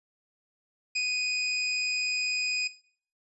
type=tone; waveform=25% pulse; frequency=2489 Hz; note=D#7; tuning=in tune; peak=-22 dBFS; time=0.95-2.68 s; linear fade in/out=10 ms; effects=noise-tail reverb RT60 0.5 s tail -17 dB re dry + resampled to 24000 Hz